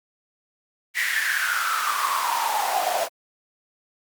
pink noise with high-pass filter sweep, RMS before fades -24 dBFS, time 0.94-3.09 s, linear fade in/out 50 ms, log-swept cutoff 2000 to 640 Hz, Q 9, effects Opus 48 kbps

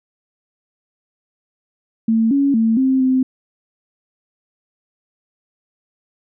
sine tone with pitch steps, 224.6 / 279 / 224.7 / 263.4 / 259.3 Hz, A3 / C#4 / A3 / C4 / C4, +36 / +11 / +37 / +12 / -15 cents, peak -12 dBFS, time 2.08-3.23 s, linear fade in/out 5 ms, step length 230 ms, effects none

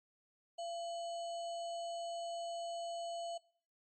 sine tone with sample-and-hold, 682 Hz, F5, 41 cents flat, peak -39 dBFS, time 0.58-3.38 s, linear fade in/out 10 ms, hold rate 3675 Hz, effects noise-tail reverb RT60 0.6 s tail -23 dB re dry + MP3 32 kbps

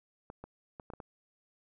clicks, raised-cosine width 1 ms, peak -30 dBFS, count 6, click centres 0.301 / 0.44 / 0.798 / 0.902 / 0.936 / 1.002 s, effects none

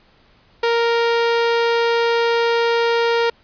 sawtooth tone, 466.2 Hz, A#4, in tune, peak -11 dBFS, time 0.63-3.3 s, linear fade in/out 5 ms, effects pink hiss -54 dBFS RMS until 3.43 s + resampled to 11025 Hz

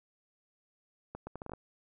accelerating click train, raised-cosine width 1 ms, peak -27 dBFS, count 8, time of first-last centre 1.15-1.536 s, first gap 120 ms, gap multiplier 0.72, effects none

